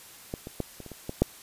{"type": "clicks", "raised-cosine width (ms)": 2, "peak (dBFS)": [-18, -24, -15, -27, -29, -27, -19, -6], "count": 8, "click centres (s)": [0.339, 0.471, 0.603, 0.803, 0.863, 0.917, 1.094, 1.22], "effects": ["white hiss -49 dBFS RMS until 1.42 s", "resampled to 32000 Hz"]}